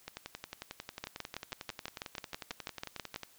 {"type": "two click trains", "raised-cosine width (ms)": 0.2, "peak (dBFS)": [-23, -20], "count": [36, 14], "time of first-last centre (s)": [[0.08, 3.233], [1.04, 3.161]], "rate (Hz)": [11.1, 6.13], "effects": ["white hiss -62 dBFS RMS until 3.38 s"]}